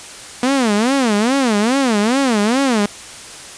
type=tone with vibrato; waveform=sawtooth; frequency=238.1 Hz; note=A#3; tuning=37 cents sharp; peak=-9 dBFS; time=0.43-2.86 s; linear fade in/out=2 ms; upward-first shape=sine; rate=2.4 Hz; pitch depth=270 cents each way; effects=white hiss -34 dBFS RMS until 3.57 s + resampled to 22050 Hz